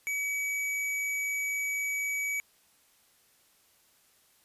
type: tone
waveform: square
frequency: 2276 Hz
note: C#7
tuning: 45 cents sharp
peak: -30 dBFS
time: 0.07-2.4 s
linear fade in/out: 0 ms
effects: white hiss -65 dBFS RMS until 4.44 s + resampled to 32000 Hz